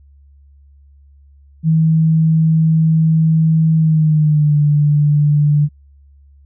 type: tone with pitch glide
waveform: sine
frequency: 160 to 147.57 Hz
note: D#3 to D3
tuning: +49 to +9 cents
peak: -9 dBFS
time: 1.63-5.69 s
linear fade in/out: 50 ms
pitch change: -140 cents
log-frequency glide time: 3.76-4.57 s
effects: added 70 Hz sine -43 dBFS peak until 6.45 s